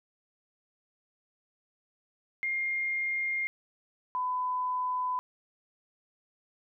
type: tone pair in turn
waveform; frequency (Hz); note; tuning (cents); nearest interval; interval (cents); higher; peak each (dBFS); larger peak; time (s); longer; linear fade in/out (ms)
sine; 2121 / 1003.5; C7 / B5; +23 / +27; octave + minor second; 1296; first; -28; neither; 2.43-3.47 / 4.15-5.19; neither; 0
effects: none